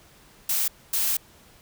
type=noise bursts at uneven times; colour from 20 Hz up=blue; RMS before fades=-24 dBFS; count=2; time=0.49-0.68 / 0.93-1.17 s; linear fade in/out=5 ms; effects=pink hiss -54 dBFS RMS until 1.61 s